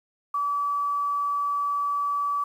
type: tone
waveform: sine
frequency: 1149 Hz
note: D6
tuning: 38 cents flat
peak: -23 dBFS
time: 0.34-2.44 s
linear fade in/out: 5 ms
effects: 9-bit